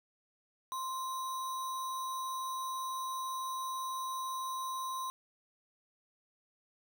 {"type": "tone with sample-and-hold", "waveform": "sine", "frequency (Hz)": 1047, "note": "C6", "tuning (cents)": 1, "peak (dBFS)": -35, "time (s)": [0.72, 5.1], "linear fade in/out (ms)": 0, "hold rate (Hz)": 4900, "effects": []}